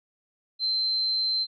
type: tone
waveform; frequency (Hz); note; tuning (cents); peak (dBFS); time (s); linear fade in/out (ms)
sine; 4106; C8; -33; -23; 0.59-1.47; 50
effects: none